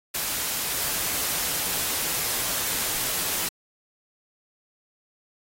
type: noise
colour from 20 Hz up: white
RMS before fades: -27 dBFS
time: 0.14-3.49 s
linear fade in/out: 10 ms
effects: AAC 48 kbps